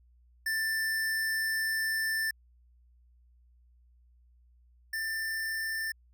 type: tone pair in turn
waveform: square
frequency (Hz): 1774 / 1783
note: A6 / A6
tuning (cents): +14 / +22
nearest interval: unison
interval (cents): 8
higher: second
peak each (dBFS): -29 / -32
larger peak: first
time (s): 0.46-2.31 / 4.93-5.92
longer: first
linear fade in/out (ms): 5
effects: added 60 Hz sine -59 dBFS peak until 6.13 s